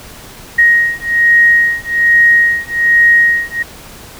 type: beating tone pair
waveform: sine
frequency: 1877 / 1878.2 Hz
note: A#6 / A#6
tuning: +11 / +13 cents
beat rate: 1.2 Hz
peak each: -10 dBFS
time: 0.58-3.63 s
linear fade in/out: 10 ms
effects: pink hiss -34 dBFS RMS until 4.19 s